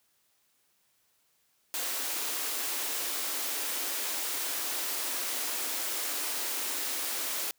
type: high-pass noise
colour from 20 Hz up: white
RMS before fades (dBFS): -33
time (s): 1.74-7.51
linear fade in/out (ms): 0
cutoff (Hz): 250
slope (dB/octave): 96
effects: white hiss -71 dBFS RMS until 7.58 s + high-pass 60 Hz 12 dB/octave